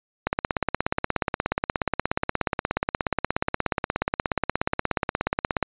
click train, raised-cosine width 0.5 ms, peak -7 dBFS, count 91, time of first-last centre 0.27-5.627 s, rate 16.8 Hz, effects resampled to 8000 Hz

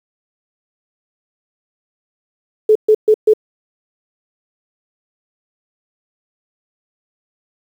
sine tone bursts, 430.9 Hz, A4, 36 cents flat, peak -6 dBFS, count 4, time 2.69-3.336 s, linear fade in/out 5 ms, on 64 ms, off 130 ms, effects 7-bit

